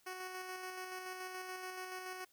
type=tone with tremolo; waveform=10% pulse; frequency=370.2 Hz; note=F#4; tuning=1 cent sharp; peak=-34 dBFS; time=0.06-2.25 s; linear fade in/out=10 ms; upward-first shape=square; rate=7 Hz; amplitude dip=30%; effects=white hiss -71 dBFS RMS until 2.32 s

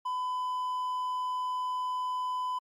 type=tone; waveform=triangle; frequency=1005 Hz; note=B5; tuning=30 cents sharp; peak=-28 dBFS; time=0.05-2.59 s; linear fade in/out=10 ms; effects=Opus 48 kbps

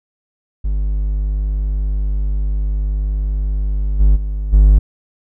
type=tone with level steps; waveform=triangle; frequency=50.3 Hz; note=G1; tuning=45 cents sharp; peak=-13 / -5 / -16 / -3 dBFS; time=0.64-4.79 s; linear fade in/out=10 ms; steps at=3.99 / 4.15 / 4.52 s; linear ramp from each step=20 ms; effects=none

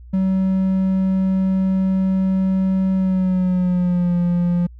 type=tone with pitch glide; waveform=triangle; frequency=189.6 to 174.87 Hz; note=F#3 to F3; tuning=+43 to +3 cents; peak=-13 dBFS; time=0.13-4.67 s; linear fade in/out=10 ms; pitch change=-140 cents; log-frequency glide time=2.94-4.17 s; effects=added 60 Hz sine -37 dBFS peak until 4.79 s

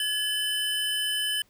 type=tone pair together; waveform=square; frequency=1700 / 3029 Hz; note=G#6 / F#7; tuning=+40 / +40 cents; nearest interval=minor seventh; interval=1000 cents; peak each=-33 / -27 dBFS; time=0-1.42 s; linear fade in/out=2 ms; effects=pink hiss -64 dBFS RMS until 1.49 s

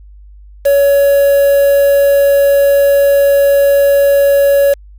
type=tone with quantisation; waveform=triangle; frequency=561 Hz; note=C#5; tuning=21 cents sharp; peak=-4 dBFS; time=0.65-4.74 s; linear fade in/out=10 ms; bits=4; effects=added 50 Hz sine -34 dBFS peak until 4.98 s

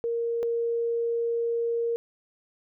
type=tone pair in turn; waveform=sine; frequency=466.2 / 466.2 Hz; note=A#4 / A#4; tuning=0 / 0 cents; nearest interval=unison; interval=0 cents; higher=neither; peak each=-25 / -24 dBFS; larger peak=second; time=0.04-0.43 / 0.43-1.96 s; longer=second; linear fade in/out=0 ms; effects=none

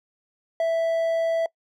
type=tone; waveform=triangle; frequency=659.3 Hz; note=E5; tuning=in tune; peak=-18 dBFS; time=0.6-1.46 s; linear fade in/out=2 ms; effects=noise-tail reverb RT60 0.1 s tail -23 dB re dry

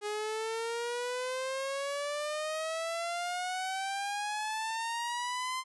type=exponential sweep; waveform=sawtooth; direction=up; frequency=413.6 to 1043 Hz; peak=-29 dBFS; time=0.01-5.64 s; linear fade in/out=50 ms; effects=resampled to 24000 Hz

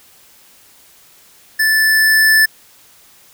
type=tone with level ramp; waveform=square; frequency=1753 Hz; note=A6; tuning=7 cents flat; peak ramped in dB=-12 to -8 dBFS; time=1.59-2.46 s; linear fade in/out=10 ms; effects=white hiss -47 dBFS RMS until 3.33 s

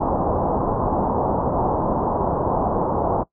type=low-pass noise; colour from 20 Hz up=white; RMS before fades=-21 dBFS; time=0-3.24 s; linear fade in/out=20 ms; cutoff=1000 Hz; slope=48 dB/octave; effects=noise-tail reverb RT60 0.1 s tail -20 dB re dry

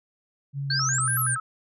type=tone with pitch glide; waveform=sine; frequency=139.8 to 125.27 Hz; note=C#3 to B2; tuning=+15 to +25 cents; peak=-27 dBFS; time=0.53-1.38 s; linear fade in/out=50 ms; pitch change=-190 cents; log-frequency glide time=0.64-1.08 s
type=exponential two-way sweep; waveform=sine; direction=up then down; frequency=4253 to 11920 to 8370 Hz; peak=-24 dBFS; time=0.7-1.35 s; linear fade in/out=5 ms; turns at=1.19 s
type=tone with vibrato; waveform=sine; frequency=1430 Hz; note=F6; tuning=41 cents sharp; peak=-27 dBFS; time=0.7-1.4 s; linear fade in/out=5 ms; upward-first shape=square; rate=5.3 Hz; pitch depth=170 cents each way
effects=none

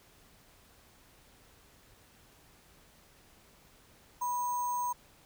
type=tone with sample-and-hold; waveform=sine; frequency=980 Hz; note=B5; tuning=14 cents flat; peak=-30 dBFS; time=4.21-4.93 s; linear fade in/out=10 ms; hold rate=7350 Hz; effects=pink hiss -61 dBFS RMS until 5.25 s

